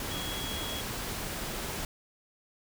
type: tone in noise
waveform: sine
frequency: 3322 Hz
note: G#7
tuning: in tune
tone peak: -38 dBFS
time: 0.11-0.81 s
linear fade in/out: 2 ms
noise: pink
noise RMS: -36 dBFS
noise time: 0-1.85 s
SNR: -5 dB
effects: none